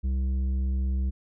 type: tone with tanh clipping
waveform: sine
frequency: 65.41 Hz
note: C2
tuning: in tune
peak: -25 dBFS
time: 0.03-1.11 s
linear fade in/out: 20 ms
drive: 8 dB
effects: none